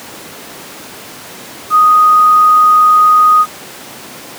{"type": "tone with quantisation", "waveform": "sine", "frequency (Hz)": 1244, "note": "D#6", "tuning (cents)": -1, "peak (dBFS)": -4, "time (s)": [1.7, 3.46], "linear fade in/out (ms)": 50, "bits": 5, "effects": ["pink hiss -30 dBFS RMS until 4.38 s", "high-pass 200 Hz 12 dB/octave"]}